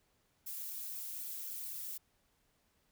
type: noise with flanger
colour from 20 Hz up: violet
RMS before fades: -43 dBFS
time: 0.46-1.98 s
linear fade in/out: 10 ms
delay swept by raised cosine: 1 to 4.2 ms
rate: 3.9 Hz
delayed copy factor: -0.95
effects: pink hiss -75 dBFS RMS until 2.91 s